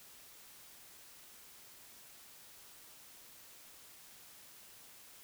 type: silence
effects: white hiss -57 dBFS RMS until 5.23 s